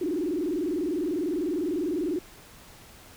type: tone with vibrato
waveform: sine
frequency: 329.6 Hz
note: E4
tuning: in tune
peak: -25 dBFS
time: 0.01-2.19 s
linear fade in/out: 5 ms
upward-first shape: square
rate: 20 Hz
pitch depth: 170 cents each way
effects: pink hiss -50 dBFS RMS until 3.16 s